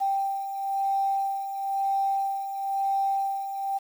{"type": "beating tone pair", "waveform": "sine", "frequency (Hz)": [784, 785], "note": ["G5", "G5"], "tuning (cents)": [0, 2], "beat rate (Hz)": 1, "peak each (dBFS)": [-32, -25], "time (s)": [0, 3.79], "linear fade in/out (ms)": 20, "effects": ["8-bit"]}